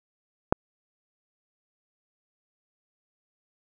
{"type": "click", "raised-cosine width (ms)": 1, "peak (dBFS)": -4, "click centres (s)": 0.525, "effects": []}